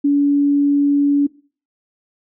sine tone, 285.2 Hz, C#4, 49 cents sharp, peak -11 dBFS, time 0.04-1.27 s, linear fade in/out 10 ms, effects noise-tail reverb RT60 0.4 s tail -20 dB re dry

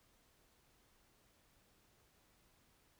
silence, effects pink hiss -72 dBFS RMS until 2.99 s

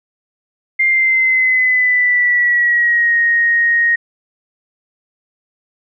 sine tone with pitch glide, 2100 to 1870.9 Hz, C7 to A#6, +6 to +6 cents, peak -10 dBFS, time 0.79-3.96 s, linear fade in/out 10 ms, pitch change -200 cents, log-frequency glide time 0.89-3.17 s, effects none

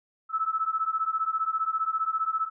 sine beating tone pair, 1300 / 1315 Hz, E6 / E6, -24 / -5 cents, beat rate 15 Hz, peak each -28 / -28 dBFS, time 0.29-2.5 s, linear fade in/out 50 ms, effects none

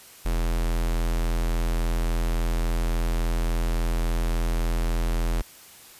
square tone with notch filter, 41.78 Hz, E1, 24 cents sharp, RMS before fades -24 dBFS, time 0.25-5.42 s, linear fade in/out 10 ms, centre 150 Hz, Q 1.9, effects white hiss -48 dBFS RMS until 5.99 s + resampled to 32000 Hz

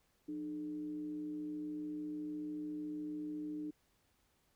sine tone with frequency modulation, 302.3 Hz, D#4, 50 cents flat, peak -39 dBFS, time 0.28-3.71 s, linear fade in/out 10 ms, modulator 127 Hz, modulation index 0.32, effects pink hiss -75 dBFS RMS until 4.55 s

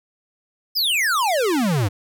square exponential sweep, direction down, 5300 to 92.1 Hz, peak -18 dBFS, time 0.75-1.89 s, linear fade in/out 20 ms, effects none

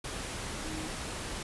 sine tone in noise, 314 Hz, D#4, 16 cents sharp, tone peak -40 dBFS, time 0.64-0.88 s, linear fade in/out 5 ms, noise pink, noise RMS -38 dBFS, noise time 0.04-1.43 s, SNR -5 dB, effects resampled to 24000 Hz

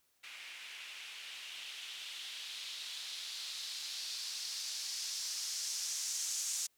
violet noise with low-pass filter sweep, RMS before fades -42 dBFS, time 0.23-6.67 s, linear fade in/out 10 ms, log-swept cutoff 2400 to 6700 Hz, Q 2.4, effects white hiss -75 dBFS RMS until 6.77 s

